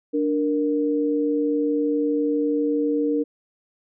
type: tone pair together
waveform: sine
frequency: 293.6 / 466 Hz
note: D4 / A#4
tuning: 0 / -1 cents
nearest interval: minor sixth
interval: 799 cents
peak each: -21 / -23 dBFS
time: 0.13-3.24 s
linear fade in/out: 20 ms
effects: none